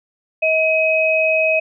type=tone pair together; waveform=sine; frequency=636.6 / 2537 Hz; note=D#5 / D#7; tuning=+39 / +33 cents; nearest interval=2 octaves; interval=2394 cents; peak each=-16 dBFS; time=0.42-1.6 s; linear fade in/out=10 ms; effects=none